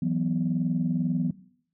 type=chord; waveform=sine; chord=E suspended second; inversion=none; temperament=equal; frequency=164.81 / 185 / 246.9 Hz; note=E3 / F#3 / B3; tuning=0 / 0 / 0 cents; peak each=-27 dBFS; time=0.02-1.31 s; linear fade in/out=5 ms; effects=noise-tail reverb RT60 0.6 s tail -18 dB re dry + tanh soft clip ceiling -15 dBFS